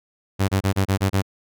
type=tone bursts; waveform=sawtooth; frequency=97 Hz; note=G2; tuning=18 cents flat; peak=-13 dBFS; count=7; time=0.39-1.223 s; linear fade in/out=20 ms; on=95 ms; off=28 ms; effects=none